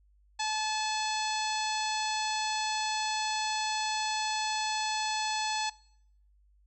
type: harmonic tone with a mistuned harmonic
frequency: 864 Hz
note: A5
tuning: 32 cents flat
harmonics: 1 / 2 / 3 / 4 / 5 / 6 / 7 / 8 / 9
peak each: -32 / -39 / -39 / -40 / -38 / -42 / -42 / -46 / -42 dBFS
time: 0.39-5.7 s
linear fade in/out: 10 ms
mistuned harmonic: 6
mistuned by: -33 cents
effects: noise-tail reverb RT60 0.7 s tail -22 dB re dry + added 50 Hz sine -61 dBFS peak until 6.66 s